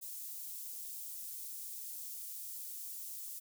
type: high-pass noise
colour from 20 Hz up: white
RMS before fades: -45 dBFS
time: 0.01-3.4 s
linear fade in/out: 20 ms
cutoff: 8200 Hz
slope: 12 dB/octave
effects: none